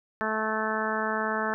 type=harmonic tone; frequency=218 Hz; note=A3; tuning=16 cents flat; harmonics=1 / 2 / 3 / 4 / 5 / 6 / 7 / 8; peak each=-34 / -34 / -34 / -34 / -34 / -34 / -34 / -34 dBFS; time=0.21-1.54 s; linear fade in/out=0 ms; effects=none